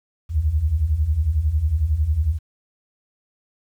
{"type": "beating tone pair", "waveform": "sine", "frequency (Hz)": [69.3, 80.3], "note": ["C#2", "E2"], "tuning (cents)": [0, -45], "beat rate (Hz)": 11, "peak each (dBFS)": [-23, -18], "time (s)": [0.29, 2.39], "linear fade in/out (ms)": 50, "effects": ["9-bit"]}